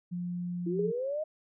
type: tone with pitch glide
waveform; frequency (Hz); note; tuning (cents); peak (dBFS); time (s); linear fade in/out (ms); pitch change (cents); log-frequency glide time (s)
sine; 176.5 to 175.18; F3 to F3; +19 to +6; -32; 0.11-0.92; 20; -13; 0.53-0.8
type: linear sweep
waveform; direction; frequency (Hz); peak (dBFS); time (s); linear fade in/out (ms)
sine; up; 326.7 to 633; -30; 0.66-1.24; 10
type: tone with exponential decay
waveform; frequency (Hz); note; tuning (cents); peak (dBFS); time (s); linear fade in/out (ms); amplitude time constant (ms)
sine; 411.4; G#4; -16; -27; 0.79-1.22; 5; 92
effects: none